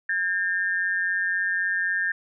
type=tone pair together; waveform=sine; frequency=1616.2 / 1800 Hz; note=G#6 / A6; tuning=-48 / +39 cents; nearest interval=major second; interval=187 cents; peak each=-25 dBFS; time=0.09-2.12 s; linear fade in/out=5 ms; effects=none